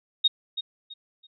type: tone with echo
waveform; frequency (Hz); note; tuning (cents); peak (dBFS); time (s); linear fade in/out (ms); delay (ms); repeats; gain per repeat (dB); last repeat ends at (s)
sine; 3729; A#7; 0; -16; 0.24-0.28; 10; 330; 3; -11; 1.27
effects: none